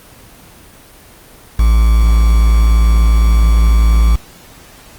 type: tone with quantisation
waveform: triangle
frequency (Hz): 55.7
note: A1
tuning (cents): +22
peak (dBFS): -4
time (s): 1.59-4.16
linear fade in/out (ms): 5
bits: 4
effects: pink hiss -40 dBFS RMS until 4.98 s + Opus 24 kbps